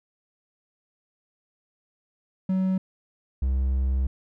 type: tone pair in turn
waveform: triangle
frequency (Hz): 188.1 / 65.64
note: F#3 / C2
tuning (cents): +29 / +6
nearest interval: octave + tritone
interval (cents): 1823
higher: first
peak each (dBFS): -19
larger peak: neither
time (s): 2.49-2.78 / 3.42-4.07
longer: second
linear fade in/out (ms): 5
effects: none